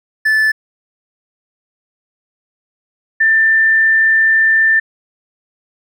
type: tone pair in turn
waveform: triangle / sine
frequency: 1749 / 1782.7 Hz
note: A6 / A6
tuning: -11 / +22 cents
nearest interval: unison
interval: 33 cents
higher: second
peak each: -8 dBFS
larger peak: neither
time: 0.25-0.52 / 3.2-4.8 s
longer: second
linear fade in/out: 10 ms
effects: none